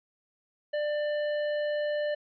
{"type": "tone with tanh clipping", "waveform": "sine", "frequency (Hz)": 594, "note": "D5", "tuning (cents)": 20, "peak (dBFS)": -29, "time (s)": [0.73, 2.15], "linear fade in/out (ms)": 10, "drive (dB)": 13, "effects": ["resampled to 11025 Hz"]}